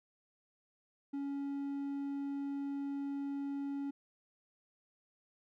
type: tone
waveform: triangle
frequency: 279.9 Hz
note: C#4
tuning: 17 cents sharp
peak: -34 dBFS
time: 1.13-3.91 s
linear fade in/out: 10 ms
effects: none